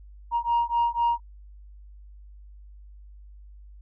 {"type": "beating tone pair", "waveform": "sine", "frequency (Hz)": [940, 944], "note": ["A#5", "A#5"], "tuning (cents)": [14, 22], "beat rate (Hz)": 4, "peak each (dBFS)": -23, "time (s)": [0.31, 1.2], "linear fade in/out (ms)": 50, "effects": ["tanh soft clip ceiling -17 dBFS", "added 50 Hz sine -44 dBFS peak until 3.81 s"]}